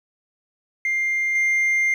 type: tone with level steps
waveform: sine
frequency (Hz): 2100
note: C7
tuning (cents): +6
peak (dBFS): -18 / -14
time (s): 0.85-1.94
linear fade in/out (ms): 2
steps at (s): 1.35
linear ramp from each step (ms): 5
effects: tanh soft clip ceiling -16 dBFS + 8-bit